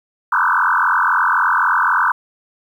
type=tone with frequency modulation; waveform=sine; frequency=1244.5 Hz; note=D#6; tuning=in tune; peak=-12 dBFS; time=0.32-2.12 s; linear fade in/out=5 ms; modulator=43.8 Hz; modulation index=7.1; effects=8-bit